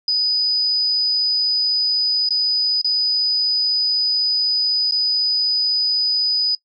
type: tone with dropouts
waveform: sine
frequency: 4978 Hz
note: D#8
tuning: in tune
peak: -15 dBFS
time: 0.08-6.55 s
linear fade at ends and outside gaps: 2 ms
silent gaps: 2.289-2.306 / 2.815-2.845 / 4.911-4.921 s
effects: noise-tail reverb RT60 0.1 s tail -23 dB re dry